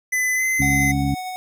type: tone with pitch glide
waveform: square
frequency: 2012 to 2052 Hz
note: B6 to C7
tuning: +32 to -34 cents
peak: -19 dBFS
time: 0.12-0.92 s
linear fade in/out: 10 ms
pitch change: +34 cents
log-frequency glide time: 0.35-0.44 s
type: harmonic tone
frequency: 69.4 Hz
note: C#2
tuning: 3 cents sharp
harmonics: 1 / 2 / 3 / 4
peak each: -26 / -22 / -28 / -22 dBFS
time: 0.59-1.15 s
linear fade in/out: 10 ms
type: tone with tremolo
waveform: square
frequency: 740 Hz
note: F#5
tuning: in tune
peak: -27 dBFS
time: 0.62-1.36 s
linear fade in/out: 0 ms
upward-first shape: sine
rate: 11 Hz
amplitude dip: 25%
effects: none